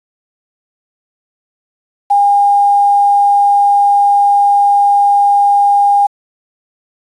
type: tone with quantisation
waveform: sine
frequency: 810 Hz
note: G#5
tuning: 43 cents flat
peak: -6 dBFS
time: 2.1-6.07 s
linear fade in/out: 10 ms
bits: 6
effects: resampled to 24000 Hz